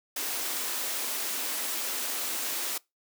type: high-pass noise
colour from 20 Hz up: white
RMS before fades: -32 dBFS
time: 0.16-2.78 s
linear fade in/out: 5 ms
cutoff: 230 Hz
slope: 96 dB/octave
effects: noise-tail reverb RT60 0.2 s tail -23 dB re dry